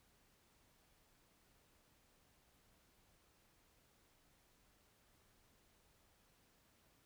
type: silence
effects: pink hiss -73 dBFS RMS until 7.05 s